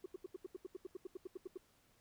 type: tone bursts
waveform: sine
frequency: 370 Hz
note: F#4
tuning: in tune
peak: -40 dBFS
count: 16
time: 0.04-1.575 s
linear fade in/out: 5 ms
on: 20 ms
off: 81 ms
effects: tanh soft clip ceiling -40 dBFS + pink hiss -72 dBFS RMS until 2 s